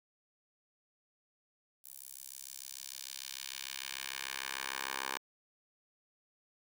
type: tone with high-pass filter sweep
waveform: 10% pulse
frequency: 66.7 Hz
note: C2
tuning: 34 cents sharp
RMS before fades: -43 dBFS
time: 1.84-5.18 s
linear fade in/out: 5 ms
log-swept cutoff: 11000 to 980 Hz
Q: 0.91
effects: none